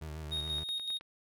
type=tone with vibrato; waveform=30% pulse; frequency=77.2 Hz; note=D#2; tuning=13 cents flat; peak=-37 dBFS; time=0.01-0.64 s; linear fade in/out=10 ms; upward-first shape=sine; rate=6.9 Hz; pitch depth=56 cents each way
type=tone with tremolo; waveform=triangle; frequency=3729 Hz; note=A#7; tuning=in tune; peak=-31 dBFS; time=0.31-0.99 s; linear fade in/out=20 ms; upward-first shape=square; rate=5.3 Hz; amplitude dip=45%
type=click train; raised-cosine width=0.3 ms; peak=-34 dBFS; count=7; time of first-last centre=0.37-1.01 s; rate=9.37 Hz
effects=none